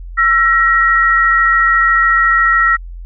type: tone pair together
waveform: sine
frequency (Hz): 1343 / 1895.2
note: E6 / A#6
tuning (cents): +32 / +28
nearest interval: tritone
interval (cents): 596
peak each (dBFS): -11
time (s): 0.17-2.77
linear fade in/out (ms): 20
effects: added 43 Hz sine -26 dBFS peak until 3.05 s